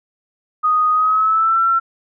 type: tone with pitch glide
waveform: sine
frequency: 1244 to 1348.8 Hz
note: D#6 to E6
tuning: -1 to +39 cents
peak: -12 dBFS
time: 0.63-1.8 s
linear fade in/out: 20 ms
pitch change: +140 cents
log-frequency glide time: 0.92-1.61 s
effects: none